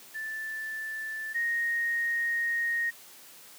sine tone pair in turn, 1760 / 1864.7 Hz, A6 / A#6, 0 / 0 cents, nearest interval minor second, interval 100 cents, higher second, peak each -33 / -26 dBFS, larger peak second, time 0.14-1.34 / 1.34-2.91 s, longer second, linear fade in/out 20 ms, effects white hiss -51 dBFS RMS until 3.58 s + high-pass 150 Hz 12 dB/octave

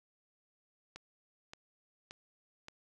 click train, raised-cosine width 0.2 ms, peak -29 dBFS, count 4, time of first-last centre 0.96-2.684 s, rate 1.74 Hz, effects none

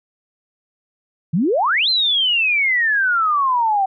sine exponential two-way sweep, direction up then down, 146.83 to 4186 to 756 Hz, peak -14 dBFS, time 1.33-3.86 s, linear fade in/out 10 ms, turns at 1.89 s, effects none

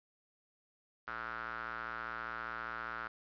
square tone with band-pass filter, 57.5 Hz, A#1, 23 cents flat, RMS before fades -42 dBFS, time 1.07-3.08 s, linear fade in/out 10 ms, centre 1400 Hz, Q 5.9, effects resampled to 11025 Hz + 10-bit

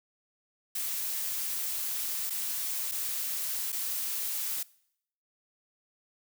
blue noise with dropouts, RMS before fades -33 dBFS, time 0.75-4.63 s, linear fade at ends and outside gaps 5 ms, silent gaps 2.298-2.304 / 2.915-2.919 / 3.72-3.726 s, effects noise-tail reverb RT60 0.7 s tail -22 dB re dry

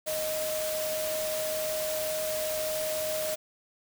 sine tone in noise, 622.3 Hz, D#5, in tune, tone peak -30 dBFS, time 0.06-3.36 s, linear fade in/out 20 ms, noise white, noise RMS -35 dBFS, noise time 0.06-3.36 s, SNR +2 dB, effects none

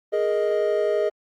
triangle chord, Ab suspended second, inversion none, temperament just, 415.3 / 467.2 / 623 Hz, Ab4 / Bb4 / Eb5, 0 / +4 / +2 cents, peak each -21 / -25 / -21 dBFS, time 0.12-1.1 s, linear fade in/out 20 ms, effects Opus 32 kbps

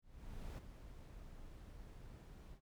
brown noise with ADSR envelope, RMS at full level -45 dBFS, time 0.02-2.61 s, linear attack 560 ms, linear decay 12 ms, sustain -9 dB, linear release 84 ms, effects none

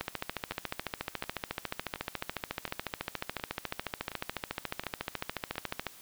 two click trains, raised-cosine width 0.3 ms, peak -23 / -16 dBFS, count 8 / 83, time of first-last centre 0.52-5.556 / 0.01-5.867 s, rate 1.39 / 14 Hz, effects white hiss -53 dBFS RMS until 6.01 s

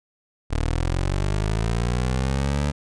20% pulse linear sweep, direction up, 37.03 to 73.42 Hz, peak -16 dBFS, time 0.5-2.72 s, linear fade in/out 20 ms, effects resampled to 22050 Hz

